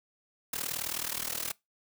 white noise with amplitude modulation, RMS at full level -31 dBFS, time 0.53-1.52 s, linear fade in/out 5 ms, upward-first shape sine, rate 39.1 Hz, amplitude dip 90%, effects noise-tail reverb RT60 0.2 s tail -23 dB re dry

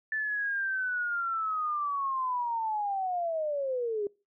sine linear sweep, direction down, 1760 to 397.7 Hz, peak -28 dBFS, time 0.12-4.07 s, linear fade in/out 2 ms, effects noise-tail reverb RT60 0.3 s tail -24 dB re dry

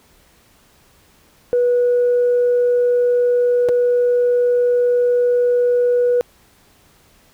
sine tone with dropouts, 488 Hz, B4, 21 cents flat, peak -11 dBFS, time 1.53-6.21 s, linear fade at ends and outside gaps 0 ms, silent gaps 3.687-3.691 s, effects tanh soft clip ceiling -9 dBFS + pink hiss -53 dBFS RMS until 7.33 s

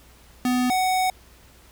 square tone pair in turn, 249.8 / 745.1 Hz, B3 / F#5, +20 / +12 cents, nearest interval octave + perfect fifth, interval 1892 cents, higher second, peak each -20 / -20 dBFS, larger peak neither, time 0.45-0.7 / 0.7-1.1 s, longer second, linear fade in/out 2 ms, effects added 60 Hz sine -52 dBFS peak until 1.71 s + pink hiss -53 dBFS RMS until 1.71 s

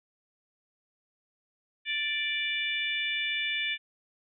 harmonic tone, 587.3 Hz, D5, in tune, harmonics 3 / 4 / 5 / 6, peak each -35 / -31 / -35 / -35 dBFS, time 1.85-3.78 s, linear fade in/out 50 ms, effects none

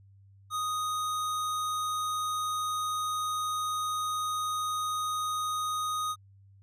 square tone, 1244.5 Hz, D#6, in tune, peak -30 dBFS, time 0.5-6.16 s, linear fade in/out 50 ms, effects added 98 Hz sine -54 dBFS peak until 6.62 s + resampled to 32000 Hz

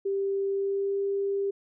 sine tone with pitch glide, 393.4 to 396.8 Hz, G4 to G4, +6 to +21 cents, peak -25 dBFS, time 0.05-1.51 s, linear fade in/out 10 ms, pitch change +15 cents, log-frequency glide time 0.48-1 s, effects none

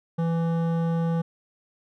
sine tone with hard clipping, 166.3 Hz, E3, 16 cents sharp, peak -24 dBFS, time 0.18-1.22 s, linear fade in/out 10 ms, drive 13 dB, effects none

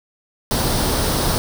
pink noise with comb filter, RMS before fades -19 dBFS, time 0.51-1.38 s, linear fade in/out 0 ms, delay 0.21 ms, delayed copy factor +0.5, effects none

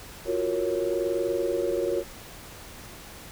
sine chord, Gb major seventh, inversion third, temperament equal, 349.2 / 370 / 466.2 / 554.4 Hz, F4 / Gb4 / Bb4 / Db5, 0 / 0 / 0 / 0 cents, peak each -29 dBFS, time 0.25-2.04 s, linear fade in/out 50 ms, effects tanh soft clip ceiling -15 dBFS + pink hiss -44 dBFS RMS until 3.31 s

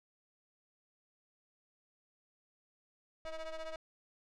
45% pulse ring-modulated tone, 321.5 Hz, E4, 43 cents flat, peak -37 dBFS, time 3.25-3.76 s, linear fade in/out 2 ms, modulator 314 Hz, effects low-pass 5000 Hz 12 dB/octave

